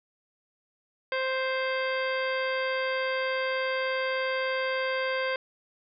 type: harmonic tone with a mistuned harmonic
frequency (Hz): 523.3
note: C5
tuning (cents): 0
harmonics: 1 / 2 / 3 / 4 / 5 / 6 / 7 / 9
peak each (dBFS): -29 / -35 / -33 / -35 / -40 / -41 / -46 / -44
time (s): 1.12-5.36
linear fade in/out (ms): 2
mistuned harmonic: 6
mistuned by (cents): +42
effects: none